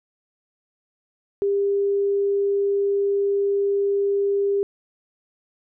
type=tone; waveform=sine; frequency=400 Hz; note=G4; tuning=35 cents sharp; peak=-18 dBFS; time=1.42-4.63 s; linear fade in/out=0 ms; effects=none